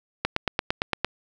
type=click train; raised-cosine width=0.3 ms; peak=-6 dBFS; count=8; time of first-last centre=0.25-1.046 s; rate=8.79 Hz; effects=none

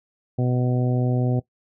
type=harmonic tone; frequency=124.8 Hz; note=B2; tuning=19 cents sharp; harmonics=1 / 2 / 3 / 4 / 5 / 6; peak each=-20 / -26 / -30 / -32 / -34 / -36 dBFS; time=0.38-1.4 s; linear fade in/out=10 ms; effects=noise-tail reverb RT60 0.1 s tail -18 dB re dry

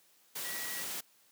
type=tone in noise; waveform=sine; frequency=1927 Hz; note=B6; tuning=43 cents flat; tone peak=-43 dBFS; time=0.44-0.83 s; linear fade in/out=10 ms; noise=white; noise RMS=-39 dBFS; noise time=0.35-1.01 s; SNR=-7 dB; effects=white hiss -66 dBFS RMS until 1.31 s + high-pass 150 Hz 12 dB/octave

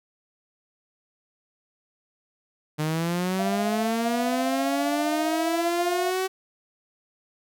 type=linear sweep; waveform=sawtooth; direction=up; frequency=150.6 to 380.2 Hz; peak=-20 dBFS; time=2.78-6.28 s; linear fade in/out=20 ms
type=tone with tremolo; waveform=sine; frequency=689 Hz; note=F5; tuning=24 cents flat; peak=-25 dBFS; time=3.39-6.11 s; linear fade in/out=5 ms; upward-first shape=sine; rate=15 Hz; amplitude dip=55%
effects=none

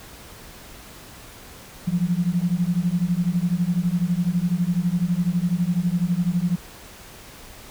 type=beating tone pair; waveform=sine; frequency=169.9 / 181.9 Hz; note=F3 / F#3; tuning=-47 / -29 cents; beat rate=12 Hz; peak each=-22 dBFS; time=1.87-6.56 s; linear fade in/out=10 ms; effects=pink hiss -43 dBFS RMS until 7.7 s

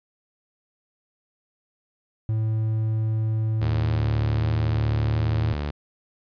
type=tone; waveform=triangle; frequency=110 Hz; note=A2; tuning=in tune; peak=-19 dBFS; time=2.29-5.53 s; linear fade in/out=0 ms
type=tone with vibrato; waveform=sawtooth; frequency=75.5 Hz; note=D2; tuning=48 cents sharp; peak=-22 dBFS; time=3.61-5.71 s; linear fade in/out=10 ms; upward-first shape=square; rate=1.3 Hz; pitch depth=50 cents each way
effects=resampled to 11025 Hz

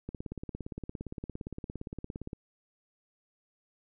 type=click train; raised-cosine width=3 ms; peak=-25 dBFS; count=40; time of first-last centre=0.09-2.331 s; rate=17.4 Hz; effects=none

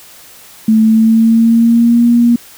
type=tone with pitch glide; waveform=sine; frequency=220 to 237.2 Hz; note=A3 to A#3; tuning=0 to +30 cents; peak=-5 dBFS; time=0.68-2.36 s; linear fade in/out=5 ms; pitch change=+130 cents; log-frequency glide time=0.82-2.05 s; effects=white hiss -38 dBFS RMS until 2.57 s

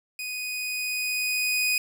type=tone with level ramp; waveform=sawtooth; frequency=2489 Hz; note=D#7; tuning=in tune; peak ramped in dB=-28 to -18 dBFS; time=0.19-1.78 s; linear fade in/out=2 ms; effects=none

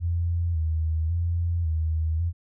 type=tone with vibrato; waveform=sine; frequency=82.5 Hz; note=E2; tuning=2 cents sharp; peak=-22 dBFS; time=0-2.33 s; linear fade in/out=50 ms; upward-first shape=square; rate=0.91 Hz; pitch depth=59 cents each way; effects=none

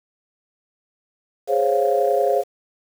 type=chord; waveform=sine; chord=Db major seventh; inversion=second; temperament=equal; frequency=415.3 / 523.3 / 554.4 / 698.5 Hz; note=Ab4 / C5 / Db5 / F5; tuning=0 / 0 / 0 / 0 cents; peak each=-21 dBFS; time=1.47-2.44 s; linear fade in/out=50 ms; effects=tanh soft clip ceiling -5 dBFS + 7-bit

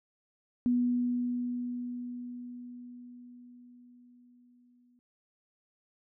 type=tone with exponential decay; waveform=sine; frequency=244.8 Hz; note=B3; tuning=15 cents flat; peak=-23 dBFS; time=0.66-4.99 s; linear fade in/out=0 ms; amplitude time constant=940 ms; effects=none

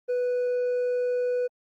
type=tone with hard clipping; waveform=sine; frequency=493.9 Hz; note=B4; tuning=in tune; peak=-24 dBFS; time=0.08-1.48 s; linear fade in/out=20 ms; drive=2 dB; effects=Opus 24 kbps

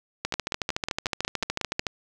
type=two click trains; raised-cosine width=0.2 ms; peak=-9 / -10 dBFS; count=23 / 9; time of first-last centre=0.25-1.868 / 0.34-1.795 s; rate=13.6 / 5.5 Hz; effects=none

